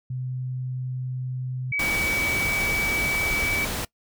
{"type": "tone", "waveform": "sine", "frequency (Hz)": 127.8, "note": "C3", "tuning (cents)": -40, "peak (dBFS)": -27, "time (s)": [0.1, 1.72], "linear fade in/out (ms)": 5}
{"type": "tone with pitch glide", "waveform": "sine", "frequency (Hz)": [2276, 2291], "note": ["C#7", "D7"], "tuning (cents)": [45, -44], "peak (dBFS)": -23, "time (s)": [1.72, 3.65], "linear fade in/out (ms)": 5, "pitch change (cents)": 11, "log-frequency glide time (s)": [1.83, 3.43]}
{"type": "noise", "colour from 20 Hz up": "pink", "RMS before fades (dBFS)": -29, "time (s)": [1.79, 3.85], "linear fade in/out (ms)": 5}
{"effects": ["noise-tail reverb RT60 0.1 s tail -22 dB re dry"]}